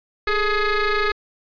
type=ring-modulated tone; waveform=20% pulse; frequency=423.2 Hz; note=G#4; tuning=33 cents sharp; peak=-10 dBFS; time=0.27-1.12 s; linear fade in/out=5 ms; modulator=833 Hz; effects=resampled to 11025 Hz